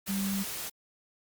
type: tone in noise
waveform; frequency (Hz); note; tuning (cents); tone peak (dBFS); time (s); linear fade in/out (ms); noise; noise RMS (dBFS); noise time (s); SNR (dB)
sine; 196; G3; 0; -29; 0.08-0.44; 20; white; -37; 0.06-0.7; +5
effects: Opus 48 kbps